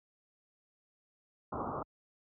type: low-pass noise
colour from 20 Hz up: white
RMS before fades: -38 dBFS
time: 1.52-1.83 s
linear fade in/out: 5 ms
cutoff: 1300 Hz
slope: 96 dB/octave
effects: high-pass 60 Hz 12 dB/octave

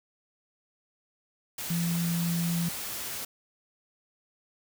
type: tone in noise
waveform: sine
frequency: 170 Hz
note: F3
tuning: 46 cents flat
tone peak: -26 dBFS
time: 1.7-2.69 s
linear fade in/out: 5 ms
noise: white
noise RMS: -36 dBFS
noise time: 1.58-3.25 s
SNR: +7 dB
effects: none

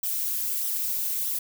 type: noise with flanger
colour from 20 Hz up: violet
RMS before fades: -28 dBFS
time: 0.03-1.39 s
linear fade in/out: 5 ms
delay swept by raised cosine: 0.42 to 4.42 ms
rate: 1.6 Hz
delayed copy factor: -0.55
effects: none

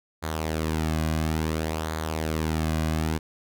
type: tone with flanger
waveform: sawtooth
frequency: 79 Hz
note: D#2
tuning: 27 cents sharp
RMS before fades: -27 dBFS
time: 0.22-3.19 s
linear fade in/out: 20 ms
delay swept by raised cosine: 0.36 to 2.26 ms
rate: 0.58 Hz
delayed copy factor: -0.55
effects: none

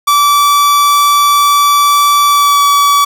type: tone with pitch glide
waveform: 45% pulse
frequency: 1157 to 1143.7 Hz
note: D6 to D6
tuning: -26 to -46 cents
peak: -6 dBFS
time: 0.07-3.05 s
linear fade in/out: 10 ms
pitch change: -20 cents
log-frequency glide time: 2.29-2.63 s
effects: none

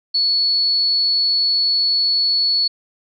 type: tone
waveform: sine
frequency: 4408 Hz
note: C#8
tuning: 11 cents flat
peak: -14 dBFS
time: 0.14-2.68 s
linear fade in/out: 10 ms
effects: none

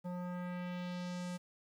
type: tone with low-pass filter sweep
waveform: square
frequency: 178.5 Hz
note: F3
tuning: 38 cents sharp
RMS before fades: -41 dBFS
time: 0.04-1.38 s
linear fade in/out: 20 ms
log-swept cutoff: 830 to 9700 Hz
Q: 1.4
effects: 11-bit

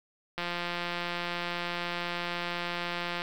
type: click train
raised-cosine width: 0.3 ms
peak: -17 dBFS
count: 495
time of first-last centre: 0.38-3.219 s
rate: 174 Hz
effects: 8-bit

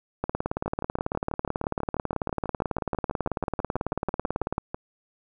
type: two click trains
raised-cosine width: 1 ms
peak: -12 / -16 dBFS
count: 80 / 26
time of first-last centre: 0.24-4.581 / 0.66-4.745 s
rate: 18.2 / 6.12 Hz
effects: none

